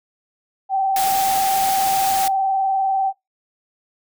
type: tone with vibrato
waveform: sine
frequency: 774 Hz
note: G5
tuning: 22 cents flat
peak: -16 dBFS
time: 0.69-3.13 s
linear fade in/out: 50 ms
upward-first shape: square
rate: 20 Hz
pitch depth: 24 cents each way
type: noise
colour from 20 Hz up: white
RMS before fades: -25 dBFS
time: 0.96-2.28 s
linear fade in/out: 2 ms
effects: noise-tail reverb RT60 0.2 s tail -25 dB re dry